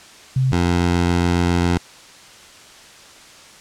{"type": "tone pair in turn", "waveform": ["sine", "15% pulse"], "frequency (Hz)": [130.81, 87.31], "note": ["C3", "F2"], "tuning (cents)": [0, 0], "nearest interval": "perfect fifth", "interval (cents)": 700, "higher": "first", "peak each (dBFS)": [-14, -9], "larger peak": "second", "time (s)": [[0.36, 0.52], [0.52, 1.78]], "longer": "second", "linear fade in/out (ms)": 5, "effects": ["white hiss -43 dBFS RMS until 3.6 s", "low-pass 7000 Hz 12 dB/octave"]}